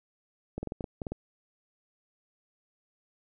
clicks, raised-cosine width 2 ms, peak -21 dBFS, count 9, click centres 0.58 / 0.63 / 0.673 / 0.721 / 0.808 / 0.842 / 1.018 / 1.068 / 1.12 s, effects none

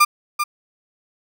35% pulse tone with echo, 1200 Hz, D6, 37 cents sharp, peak -8 dBFS, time 0-0.05 s, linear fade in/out 10 ms, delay 390 ms, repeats 1, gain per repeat -8 dB, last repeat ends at 0.44 s, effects none

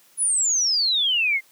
sine exponential sweep, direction down, 10548 to 2060 Hz, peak -18 dBFS, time 0.17-1.41 s, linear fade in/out 50 ms, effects white hiss -56 dBFS RMS until 1.51 s + high-pass 150 Hz 12 dB/octave

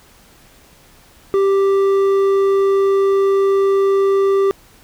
sine tone with hard clipping, 392 Hz, G4, in tune, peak -13 dBFS, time 1.34-4.51 s, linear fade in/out 0 ms, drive 6 dB, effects pink hiss -48 dBFS RMS until 4.83 s

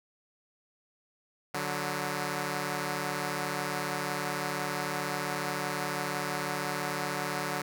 5% pulse tone pair together, 146.3 / 184.33 Hz, D3 / F#3, -6 / -6 cents, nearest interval major third, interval 400 cents, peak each -22 / -23 dBFS, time 1.54-7.62 s, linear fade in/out 5 ms, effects none

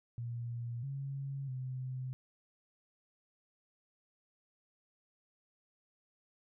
sine tone with pitch steps, 118.6 / 137.6 / 128.9 Hz, A#2 / C#3 / C3, +30 / -12 / -26 cents, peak -37 dBFS, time 0.18-2.13 s, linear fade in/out 0 ms, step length 650 ms, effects none

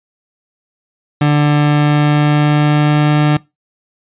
30% pulse tone with pitch glide, 147.6 to 149.4 Hz, D3 to D3, +9 to +30 cents, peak -6 dBFS, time 1.21-3.37 s, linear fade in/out 5 ms, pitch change +21 cents, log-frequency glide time 1.56-3.18 s, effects noise-tail reverb RT60 0.2 s tail -21 dB re dry + resampled to 8000 Hz

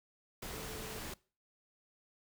sine tone in noise, 440 Hz, A4, in tune, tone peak -49 dBFS, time 0.53-1 s, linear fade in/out 5 ms, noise pink, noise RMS -44 dBFS, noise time 0.42-1.14 s, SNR -8 dB, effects noise-tail reverb RT60 0.4 s tail -23 dB re dry

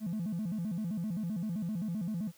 triangle tone with vibrato, 192 Hz, G3, 36 cents flat, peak -29 dBFS, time 0-2.32 s, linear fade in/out 50 ms, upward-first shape square, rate 7.7 Hz, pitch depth 210 cents each way, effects tanh soft clip ceiling -28 dBFS + white hiss -62 dBFS RMS until 2.37 s

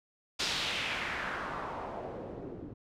white noise with low-pass filter sweep, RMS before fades -37 dBFS, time 0.39-2.74 s, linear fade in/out 10 ms, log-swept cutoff 4700 to 280 Hz, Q 1.9, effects none

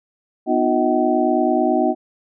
sine tone cluster, 248.2 / 307.7 / 357 / 635 / 757 Hz, B3 / D#4 / F4 / D#5 / F#5, +9 / -19 / +38 / +35 / +39 cents, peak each -21 dBFS, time 0.46-1.95 s, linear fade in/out 50 ms, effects none

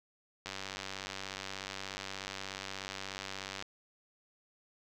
click train, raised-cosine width 0.2 ms, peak -22 dBFS, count 307, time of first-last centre 0.46-3.624 s, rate 96.7 Hz, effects none

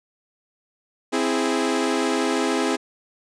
sawtooth chord, C augmented, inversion none, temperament equal, 261.6 / 329.6 / 415.3 Hz, C4 / E4 / G#4, 0 / 0 / 0 cents, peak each -20 / -21 / -21 dBFS, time 1.12-2.77 s, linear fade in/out 20 ms, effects resampled to 22050 Hz

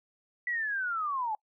sine linear sweep, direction down, 1975.5 to 828 Hz, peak -29 dBFS, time 0.47-1.35 s, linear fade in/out 2 ms, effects noise-tail reverb RT60 0.1 s tail -26 dB re dry

